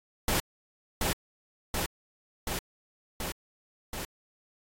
pink noise with echo, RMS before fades -27 dBFS, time 0.28-0.4 s, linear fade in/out 2 ms, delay 730 ms, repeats 5, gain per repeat -2 dB, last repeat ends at 4.05 s, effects AAC 48 kbps

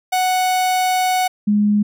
45% pulse / sine tone pair in turn, 740 / 207.7 Hz, F#5 / G#3, 0 / 0 cents, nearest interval octave + minor seventh, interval 2200 cents, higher first, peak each -15 / -12 dBFS, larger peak second, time 0.12-1.28 / 1.47-1.83 s, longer first, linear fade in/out 10 ms, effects none

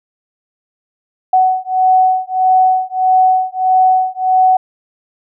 sine beating tone pair, 746 / 747.6 Hz, F#5 / F#5, +14 / +18 cents, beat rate 1.6 Hz, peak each -12 dBFS, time 1.33-4.57 s, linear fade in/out 5 ms, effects none

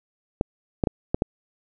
clicks, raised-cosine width 2 ms, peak -7 dBFS, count 5, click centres 0.411 / 0.838 / 0.872 / 1.145 / 1.221 s, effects none

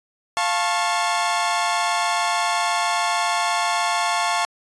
sawtooth chord, F augmented, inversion none, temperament equal with one note detuned, 698.5 / 880 / 1090.9 Hz, F5 / A5 / C#6, 0 / 0 / -28 cents, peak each -20 dBFS, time 0.37-4.45 s, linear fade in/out 0 ms, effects resampled to 22050 Hz

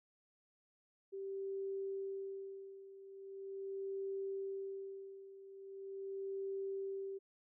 sine tone with tremolo, 390 Hz, G4, 9 cents flat, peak -38 dBFS, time 1.12-7.19 s, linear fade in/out 20 ms, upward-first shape sine, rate 0.41 Hz, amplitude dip 80%, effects none

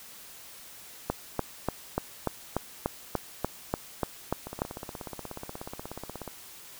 two click trains, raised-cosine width 1 ms, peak -23 / -12 dBFS, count 31 / 13, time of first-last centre 4.47-6.277 / 1.1-4.619 s, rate 16.6 / 3.41 Hz, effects white hiss -48 dBFS RMS until 6.79 s

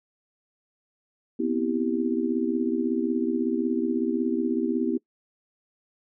sine chord, C major seventh, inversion third, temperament just, 245.3 / 261.6 / 327 / 392.4 Hz, B3 / C4 / E4 / G4, -12 / 0 / -14 / +2 cents, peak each -27 / -30 / -27 / -30 dBFS, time 1.39-4.98 s, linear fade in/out 10 ms, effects noise-tail reverb RT60 0.1 s tail -22 dB re dry

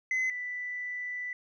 sine tone pair in turn, 2036 / 1981.5 Hz, C7 / B6, -48 / +5 cents, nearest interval unison, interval 47 cents, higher first, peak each -24 / -33 dBFS, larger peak first, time 0.11-0.3 / 0.3-1.33 s, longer second, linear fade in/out 2 ms, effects tanh soft clip ceiling -25 dBFS

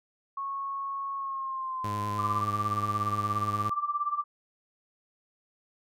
sine tone with pitch glide, 1100 to 1026.3 Hz, C#6 to C6, -14 to -34 cents, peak -31 dBFS, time 0.37-2.41 s, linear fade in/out 5 ms, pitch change -120 cents, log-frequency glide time 1.16-1.9 s
sawtooth tone with vibrato, 103.83 Hz, G#2, in tune, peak -29 dBFS, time 1.84-3.7 s, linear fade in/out 5 ms, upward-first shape sine, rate 10 Hz, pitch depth 22 cents each way
sine tone with tremolo, 1174.7 Hz, D6, in tune, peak -24 dBFS, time 2.18-4.24 s, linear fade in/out 20 ms, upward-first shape sine, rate 17 Hz, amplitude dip 80%
effects none

